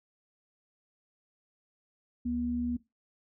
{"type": "tone pair together", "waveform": "sine", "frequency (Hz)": [70.8, 242.1], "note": ["C#2", "B3"], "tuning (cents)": [37, -34], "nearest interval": "octave + major sixth", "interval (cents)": 2129, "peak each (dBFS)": [-40, -29], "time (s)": [2.25, 2.77], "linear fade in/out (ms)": 10, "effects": ["noise-tail reverb RT60 0.2 s tail -17 dB re dry"]}